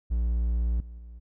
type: tone with level steps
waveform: triangle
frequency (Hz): 58.27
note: A#1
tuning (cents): 0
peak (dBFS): -21 / -37 / -39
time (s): 0.1-1.2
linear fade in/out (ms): 20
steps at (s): 0.8 / 0.98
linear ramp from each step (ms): 2
effects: none